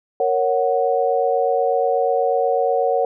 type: chord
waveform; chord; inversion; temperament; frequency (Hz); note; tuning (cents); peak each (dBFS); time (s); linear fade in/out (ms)
sine; F# major; first; equal; 466.2 / 554.4 / 740; A#4 / C#5 / F#5; 0 / 0 / 0; -20; 0.2-3.05; 2
effects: none